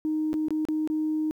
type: tone with dropouts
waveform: sine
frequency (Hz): 310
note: D#4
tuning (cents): -6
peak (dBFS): -23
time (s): 0.05-1.31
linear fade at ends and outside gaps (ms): 0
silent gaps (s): 0.331-0.34 / 0.484-0.506 / 0.652-0.686 / 0.875-0.9
effects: tanh soft clip ceiling -19 dBFS + 10-bit